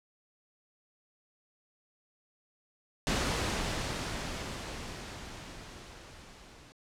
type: noise with level ramp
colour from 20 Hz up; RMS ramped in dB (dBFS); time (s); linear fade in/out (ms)
pink; -29 to -54; 3.07-6.72; 0
effects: low-pass 7000 Hz 12 dB/octave